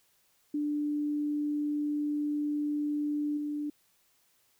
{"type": "tone with level steps", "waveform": "sine", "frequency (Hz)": 295.2, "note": "D4", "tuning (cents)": 9, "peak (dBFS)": [-28, -31], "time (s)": [0.54, 3.7], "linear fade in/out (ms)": 5, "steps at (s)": 3.37, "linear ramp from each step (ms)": 5, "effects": ["white hiss -69 dBFS RMS until 4.59 s"]}